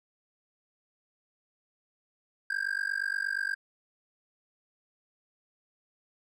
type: tone with amplitude modulation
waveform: triangle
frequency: 1599 Hz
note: G6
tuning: 34 cents sharp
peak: -23 dBFS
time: 2.5-3.55 s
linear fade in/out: 5 ms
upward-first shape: sine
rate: 48.5 Hz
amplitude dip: 100%
effects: none

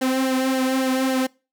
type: tone with flanger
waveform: sawtooth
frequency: 261.6 Hz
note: C4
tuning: in tune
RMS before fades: -21 dBFS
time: 0.01-1.27 s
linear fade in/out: 10 ms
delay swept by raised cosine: 0.81 to 3.01 ms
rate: 3.6 Hz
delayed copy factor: -0.7
effects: noise-tail reverb RT60 0.3 s tail -24 dB re dry

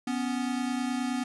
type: tone pair together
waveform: square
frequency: 247.6 / 277.2 Hz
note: B3 / C#4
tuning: +5 / 0 cents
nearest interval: major second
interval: 195 cents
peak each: -30 / -34 dBFS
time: 0.07-1.24 s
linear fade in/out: 5 ms
effects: resampled to 24000 Hz + 11-bit

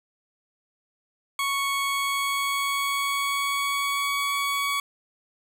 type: tone with pitch glide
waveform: 20% pulse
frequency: 1108.7 to 1125.5 Hz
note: C#6 to C#6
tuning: 0 to +26 cents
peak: -19 dBFS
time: 1.39-4.8 s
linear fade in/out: 2 ms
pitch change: +26 cents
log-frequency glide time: 1.79-4.21 s
effects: none

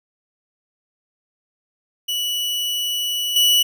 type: tone with level steps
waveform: 40% pulse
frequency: 2948 Hz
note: F#7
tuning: 7 cents flat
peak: -20 / -12 dBFS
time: 2.08-3.63 s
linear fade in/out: 10 ms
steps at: 3.36 s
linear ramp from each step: 2 ms
effects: none

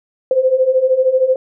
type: beating tone pair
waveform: sine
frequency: 509 / 522 Hz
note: C5 / C5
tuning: -48 / -4 cents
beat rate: 13 Hz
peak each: -16 / -12 dBFS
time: 0.31-1.36 s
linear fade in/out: 2 ms
effects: none

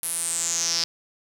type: tone with band-pass filter sweep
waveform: sawtooth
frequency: 168.1 Hz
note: E3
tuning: 34 cents sharp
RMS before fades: -26 dBFS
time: 0.03-0.84 s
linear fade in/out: 0 ms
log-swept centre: 11000 to 5000 Hz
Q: 7
effects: none

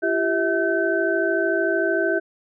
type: tone cluster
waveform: sine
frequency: 339.6 / 392.9 / 647 / 1534 Hz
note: F4 / G4 / E5 / G6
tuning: -48 / +4 / -32 / -38 cents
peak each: -24 dBFS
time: 0.02-2.2 s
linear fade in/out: 20 ms
effects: none

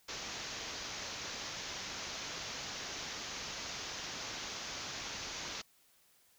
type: low-pass noise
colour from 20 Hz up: white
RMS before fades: -43 dBFS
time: 0.08-5.62 s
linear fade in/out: 10 ms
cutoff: 6700 Hz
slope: 96 dB/octave
effects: white hiss -68 dBFS RMS until 6.38 s

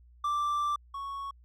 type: tone pair in turn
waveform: triangle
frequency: 1174.7 / 1108.8 Hz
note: D6 / C#6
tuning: 0 / 0 cents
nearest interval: minor second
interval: 100 cents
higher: first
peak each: -25 / -33 dBFS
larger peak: first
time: 0.24-0.76 / 0.94-1.31 s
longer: first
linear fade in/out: 5 ms
effects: added 60 Hz sine -54 dBFS peak until 1.44 s

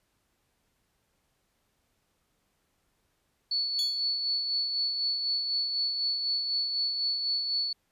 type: tone with tremolo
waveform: sine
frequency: 4435 Hz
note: C#8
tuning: in tune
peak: -25 dBFS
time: 3.51-7.73 s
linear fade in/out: 5 ms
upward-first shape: sine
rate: 4 Hz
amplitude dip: 40%
type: tone with exponential decay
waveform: sawtooth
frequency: 3412 Hz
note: G#7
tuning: 46 cents sharp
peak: -29 dBFS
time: 3.79-4.08 s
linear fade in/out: 0 ms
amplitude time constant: 61 ms
effects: pink hiss -74 dBFS RMS until 7.91 s + resampled to 32000 Hz

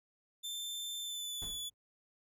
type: tone with pitch glide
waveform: sawtooth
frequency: 3555 to 3442 Hz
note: A7 to A7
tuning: +17 to -39 cents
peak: -36 dBFS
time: 0.43-1.7 s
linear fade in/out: 20 ms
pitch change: -56 cents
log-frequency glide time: 1.01-1.5 s
type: noise with exponential decay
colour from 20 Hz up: brown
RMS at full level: -42 dBFS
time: 1.42-1.74 s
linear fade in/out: 1 ms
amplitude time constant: 69 ms
effects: none

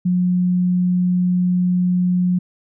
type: tone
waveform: sine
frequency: 180 Hz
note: F#3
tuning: 47 cents flat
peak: -14 dBFS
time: 0.05-2.39 s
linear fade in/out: 10 ms
effects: none

